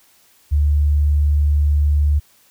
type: tone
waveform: sine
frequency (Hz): 73.42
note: D2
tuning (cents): 0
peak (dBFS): -12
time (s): 0.51-2.2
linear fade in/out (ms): 20
effects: white hiss -54 dBFS RMS until 2.5 s